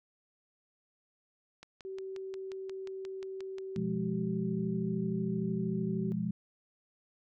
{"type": "click train", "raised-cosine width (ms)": 0.2, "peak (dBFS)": -31, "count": 13, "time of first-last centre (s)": [1.63, 3.761], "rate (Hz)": 5.63}
{"type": "tone with pitch glide", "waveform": "sine", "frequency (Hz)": [382.6, 380], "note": ["G4", "F#4"], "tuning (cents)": [-42, 46], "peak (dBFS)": -38, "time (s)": [1.85, 6.12], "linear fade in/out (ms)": 0, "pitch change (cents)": -12, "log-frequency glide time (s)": [5.49, 5.71]}
{"type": "chord", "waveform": "sine", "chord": "F diminished", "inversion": "second", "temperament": "equal with one note detuned", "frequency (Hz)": [123.97, 174.61, 207.7], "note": ["Cb3", "F3", "Ab3"], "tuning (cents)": [7, 0, 0], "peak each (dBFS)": [-39, -34, -34], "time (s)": [3.76, 6.31], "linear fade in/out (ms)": 5}
{"effects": []}